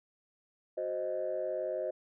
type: chord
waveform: sine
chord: C diminished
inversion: second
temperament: equal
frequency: 370 / 523.3 / 622.3 Hz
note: Gb4 / C5 / Eb5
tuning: 0 / 0 / 0 cents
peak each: -39 / -35 / -34 dBFS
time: 0.77-1.91 s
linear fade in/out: 10 ms
effects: tanh soft clip ceiling -25 dBFS